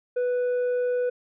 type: tone with tanh clipping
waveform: sine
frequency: 493.9 Hz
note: B4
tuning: in tune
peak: -23 dBFS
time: 0.16-1.1 s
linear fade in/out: 10 ms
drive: 4 dB
effects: none